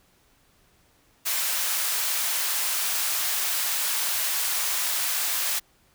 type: high-pass noise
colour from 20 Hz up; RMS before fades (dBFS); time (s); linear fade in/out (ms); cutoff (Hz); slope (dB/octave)
white; -26; 1.25-5.6; 20; 810; 12
effects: pink hiss -62 dBFS RMS until 5.94 s